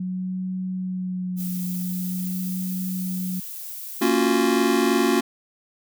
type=tone with vibrato; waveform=sine; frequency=183.5 Hz; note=F#3; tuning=14 cents flat; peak=-25 dBFS; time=0-3.4 s; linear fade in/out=5 ms; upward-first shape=sine; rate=0.45 Hz; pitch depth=20 cents each way
type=noise; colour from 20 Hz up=violet; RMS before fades=-35 dBFS; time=1.36-4.12 s; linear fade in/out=50 ms
type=chord; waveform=square; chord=Gb major seventh; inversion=first; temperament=just; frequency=231.2 / 277.5 / 346.9 / 370 Hz; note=Bb3 / Db4 / F4 / Gb4; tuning=-14 / +2 / -12 / 0 cents; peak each=-24 dBFS; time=4.01-5.21 s; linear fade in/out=10 ms
effects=none